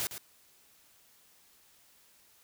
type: noise with echo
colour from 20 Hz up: white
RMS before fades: -33 dBFS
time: 0-0.07 s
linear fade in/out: 0 ms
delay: 110 ms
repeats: 1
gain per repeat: -9 dB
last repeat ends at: 0.18 s
effects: white hiss -63 dBFS RMS until 2.43 s